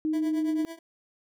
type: tone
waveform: sine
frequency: 311.1 Hz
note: D#4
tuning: in tune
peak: -24 dBFS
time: 0.05-0.65 s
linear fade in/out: 0 ms
type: tone with tremolo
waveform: 25% pulse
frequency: 329.6 Hz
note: E4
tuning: in tune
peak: -32 dBFS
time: 0.13-0.79 s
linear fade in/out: 5 ms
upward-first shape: triangle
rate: 9 Hz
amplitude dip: 95%
effects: none